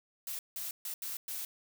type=noise bursts at uneven times; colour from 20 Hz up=blue; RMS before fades=-39 dBFS; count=5; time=0.27-0.39 / 0.56-0.71 / 0.85-0.94 / 1.02-1.17 / 1.28-1.45 s; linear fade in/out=2 ms; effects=none